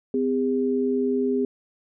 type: tone pair together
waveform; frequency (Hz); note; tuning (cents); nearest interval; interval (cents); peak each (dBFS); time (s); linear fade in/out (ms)
sine; 255.3 / 405.3; C4 / G#4; -42 / -42; minor sixth; 800; -23; 0.14-1.45; 2
effects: none